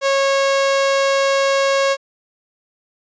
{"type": "tone", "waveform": "sawtooth", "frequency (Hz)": 548, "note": "C#5", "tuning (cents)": -20, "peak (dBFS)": -10, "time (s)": [0.01, 1.97], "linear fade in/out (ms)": 50, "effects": ["resampled to 16000 Hz"]}